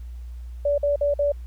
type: tone bursts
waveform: sine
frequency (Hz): 576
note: D5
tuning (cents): -34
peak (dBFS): -18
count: 4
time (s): 0.65-1.32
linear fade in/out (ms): 5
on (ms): 130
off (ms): 50
effects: added 60 Hz sine -33 dBFS peak until 1.46 s + pink hiss -61 dBFS RMS until 1.46 s